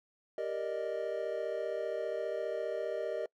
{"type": "chord", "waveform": "triangle", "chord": "Eb major seventh", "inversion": "first", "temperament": "equal", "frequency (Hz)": [392, 466.2, 587.3, 622.3], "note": ["G4", "Bb4", "D5", "Eb5"], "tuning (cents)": [0, 0, 0, 0], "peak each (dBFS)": [-39, -36, -39, -35], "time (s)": [0.38, 3.26], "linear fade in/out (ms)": 2, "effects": ["noise-tail reverb RT60 0.1 s tail -25 dB re dry"]}